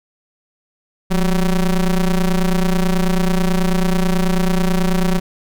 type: ring-modulated tone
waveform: square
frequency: 95.4 Hz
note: G2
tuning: 47 cents flat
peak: -11 dBFS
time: 1.1-5.2 s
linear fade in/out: 20 ms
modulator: 80.8 Hz
effects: none